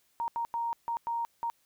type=tone bursts at uneven times; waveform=sine; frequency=932.3 Hz; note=A#5; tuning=in tune; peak=-29 dBFS; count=6; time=0.2-0.28 / 0.36-0.45 / 0.54-0.73 / 0.88-0.97 / 1.07-1.25 / 1.43-1.5 s; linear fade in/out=0 ms; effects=white hiss -70 dBFS RMS until 1.65 s